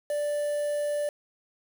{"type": "tone with quantisation", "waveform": "triangle", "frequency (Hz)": 587.3, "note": "D5", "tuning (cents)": 0, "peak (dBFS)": -24, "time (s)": [0.1, 1.09], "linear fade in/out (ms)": 2, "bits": 7, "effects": []}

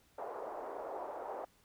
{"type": "band-pass noise", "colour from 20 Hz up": "white", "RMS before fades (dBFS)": -43, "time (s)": [0.18, 1.45], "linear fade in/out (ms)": 5, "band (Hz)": [410, 880], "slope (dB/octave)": 24, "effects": ["pink hiss -69 dBFS RMS until 1.64 s"]}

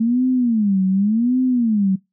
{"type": "tone with vibrato", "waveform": "sine", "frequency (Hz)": 220, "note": "A3", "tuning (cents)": 0, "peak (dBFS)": -14, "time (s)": [0, 1.96], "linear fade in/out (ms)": 10, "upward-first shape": "sine", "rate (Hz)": 0.88, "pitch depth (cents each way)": 270, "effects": ["noise-tail reverb RT60 0.2 s tail -23 dB re dry"]}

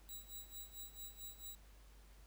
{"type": "tone with tremolo", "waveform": "5% pulse", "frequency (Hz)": 3896, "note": "B7", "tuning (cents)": -24, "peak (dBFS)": -39, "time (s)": [0.09, 1.55], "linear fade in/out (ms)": 0, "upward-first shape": "sine", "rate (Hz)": 4.5, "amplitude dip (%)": 85, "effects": ["added 50 Hz sine -59 dBFS peak until 2.26 s", "pink hiss -68 dBFS RMS until 2.26 s"]}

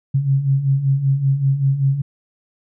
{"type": "beating tone pair", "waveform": "sine", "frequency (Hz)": [133.2, 138.4], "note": ["C3", "C#3"], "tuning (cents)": [31, -2], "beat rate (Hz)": 5.2, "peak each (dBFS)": [-21, -15], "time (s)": [0.14, 2.02], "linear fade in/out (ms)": 10, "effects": []}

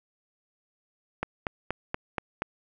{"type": "click train", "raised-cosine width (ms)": 0.5, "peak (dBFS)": -13, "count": 6, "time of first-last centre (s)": [1.23, 2.42], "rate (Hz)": 4.2, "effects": []}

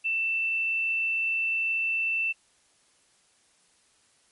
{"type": "tone", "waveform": "sine", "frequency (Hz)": 2669, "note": "E7", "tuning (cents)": 21, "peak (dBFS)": -24, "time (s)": [0.04, 2.33], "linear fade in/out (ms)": 20, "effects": ["white hiss -64 dBFS RMS until 4.31 s", "MP3 48 kbps"]}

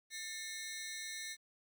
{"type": "ring-modulated tone", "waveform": "15% pulse", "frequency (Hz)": 1975.5, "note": "B6", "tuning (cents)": 0, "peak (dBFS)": -33, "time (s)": [0.1, 1.37], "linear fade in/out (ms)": 50, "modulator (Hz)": 186, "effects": ["12-bit"]}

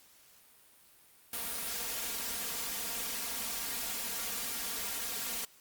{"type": "noise with comb filter", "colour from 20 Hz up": "white", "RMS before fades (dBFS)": -37, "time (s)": [1.33, 5.45], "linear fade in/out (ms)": 2, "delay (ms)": 4.3, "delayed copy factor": 0.85, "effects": ["white hiss -61 dBFS RMS until 5.6 s", "Opus 48 kbps"]}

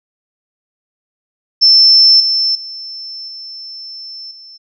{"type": "tone with level steps", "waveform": "sine", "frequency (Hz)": 5320, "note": "E8", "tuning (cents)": 15, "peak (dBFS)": [-4, -11, -25, -27, -34], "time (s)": [1.61, 4.58], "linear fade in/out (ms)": 20, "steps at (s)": [2.2, 2.55, 3.28, 4.31], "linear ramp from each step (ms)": 2, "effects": []}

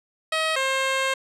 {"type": "tone pair in turn", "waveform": "10% pulse", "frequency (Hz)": [636, 532.3], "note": ["D#5", "C5"], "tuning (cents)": [38, 30], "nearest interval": "minor third", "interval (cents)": 308, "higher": "first", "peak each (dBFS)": -13, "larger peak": "neither", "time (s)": [[0.32, 0.56], [0.56, 1.14]], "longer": "second", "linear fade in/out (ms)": 5, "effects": ["low-pass 8000 Hz 12 dB/octave"]}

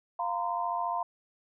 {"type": "chord", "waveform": "sine", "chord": "F suspended fourth", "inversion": "none", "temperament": "equal with one note detuned", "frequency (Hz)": [698.5, 932.3, 1026.7], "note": ["F5", "Bb5", "C6"], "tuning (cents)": [0, 0, -33], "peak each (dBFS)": -33, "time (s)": [0.19, 1.03], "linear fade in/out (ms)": 5, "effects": []}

